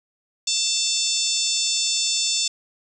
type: harmonic tone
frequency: 890 Hz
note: A5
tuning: 20 cents sharp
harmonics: 3 / 4 / 5 / 6 / 7 / 8 / 9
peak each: -33 / -26 / -28 / -26 / -30 / -26 / -31 dBFS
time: 0.47-2.48 s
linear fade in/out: 5 ms
effects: 9-bit

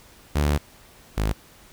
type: tone pair in turn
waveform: sawtooth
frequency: 73.42 / 52.65 Hz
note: D2 / G#1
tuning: 0 / +24 cents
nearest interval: tritone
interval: 576 cents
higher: first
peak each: -15 / -17 dBFS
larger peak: first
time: 0.35-0.58 / 1.17-1.33 s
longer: first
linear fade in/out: 10 ms
effects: pink hiss -51 dBFS RMS until 1.72 s

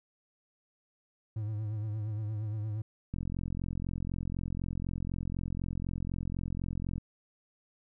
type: tone with vibrato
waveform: triangle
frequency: 107 Hz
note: A2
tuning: 48 cents flat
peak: -30 dBFS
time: 1.36-2.82 s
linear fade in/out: 5 ms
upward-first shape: triangle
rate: 8.6 Hz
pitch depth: 68 cents each way
type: click train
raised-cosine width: 5 ms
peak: -23 dBFS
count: 170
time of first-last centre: 3.14-6.981 s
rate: 44 Hz
effects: none

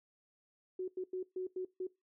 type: tone bursts at uneven times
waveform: sine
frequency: 370 Hz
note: F#4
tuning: in tune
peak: -35 dBFS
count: 6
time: 0.79-0.88 / 0.97-1.04 / 1.13-1.23 / 1.36-1.47 / 1.56-1.65 / 1.8-1.87 s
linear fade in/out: 5 ms
effects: noise-tail reverb RT60 0.2 s tail -20 dB re dry

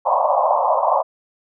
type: band-pass noise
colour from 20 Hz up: pink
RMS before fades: -17 dBFS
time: 0.05-1.03 s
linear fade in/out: 20 ms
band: 550 to 1100 Hz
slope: 96 dB/octave
effects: none

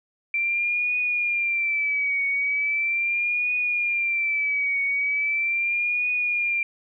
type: tone with vibrato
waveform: sine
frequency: 2348 Hz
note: D7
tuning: 1 cent flat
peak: -21 dBFS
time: 0.34-6.63 s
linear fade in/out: 2 ms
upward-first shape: triangle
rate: 0.39 Hz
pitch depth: 90 cents each way
effects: none

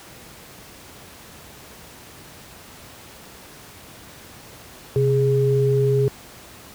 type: tone pair together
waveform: sine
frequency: 130.31 / 413.7 Hz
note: C3 / G#4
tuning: -7 / -7 cents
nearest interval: octave + minor sixth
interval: 2000 cents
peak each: -18 / -18 dBFS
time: 4.96-6.08 s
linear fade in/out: 0 ms
effects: pink hiss -43 dBFS RMS until 6.74 s + high-pass 60 Hz 12 dB/octave

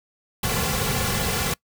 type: noise with comb filter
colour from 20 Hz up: pink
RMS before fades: -24 dBFS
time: 0.43-1.54 s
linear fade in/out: 5 ms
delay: 3.2 ms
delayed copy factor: -1
effects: noise-tail reverb RT60 0.1 s tail -23 dB re dry

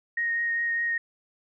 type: tone with vibrato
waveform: sine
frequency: 1864.7 Hz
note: A#6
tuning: in tune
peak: -24 dBFS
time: 0.17-0.98 s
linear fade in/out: 5 ms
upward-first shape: triangle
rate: 4.9 Hz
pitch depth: 12 cents each way
effects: none

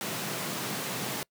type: high-pass noise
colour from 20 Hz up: pink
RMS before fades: -34 dBFS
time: 0.01-1.23 s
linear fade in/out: 0 ms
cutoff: 120 Hz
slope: 48 dB/octave
effects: noise-tail reverb RT60 0.1 s tail -25 dB re dry

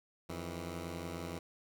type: tone pair together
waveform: 10% pulse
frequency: 86.5 / 162.49 Hz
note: F2 / E3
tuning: -16 / -25 cents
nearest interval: major seventh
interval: 1091 cents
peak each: -33 / -37 dBFS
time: 0.29-1.39 s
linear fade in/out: 5 ms
effects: none

